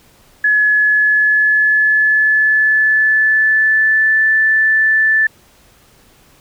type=tone with pitch glide; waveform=sine; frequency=1700 to 1756.9 Hz; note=G#6 to A6; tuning=+40 to -3 cents; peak=-9 dBFS; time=0.44-5.27 s; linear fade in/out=5 ms; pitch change=+57 cents; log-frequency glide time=0.63-4.28 s; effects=pink hiss -49 dBFS RMS until 6.4 s